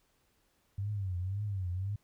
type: tone with vibrato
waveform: sine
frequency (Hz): 96.4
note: G2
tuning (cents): -28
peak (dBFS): -32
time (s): 0.78-1.96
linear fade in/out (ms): 5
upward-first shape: triangle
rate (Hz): 1.9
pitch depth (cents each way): 170
effects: pink hiss -73 dBFS RMS until 2.03 s